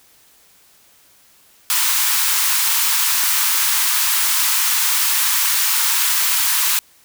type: high-pass noise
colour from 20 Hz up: white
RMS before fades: -17 dBFS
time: 1.7-6.79 s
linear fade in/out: 0 ms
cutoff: 860 Hz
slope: 96 dB/octave
effects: white hiss -52 dBFS RMS until 7.04 s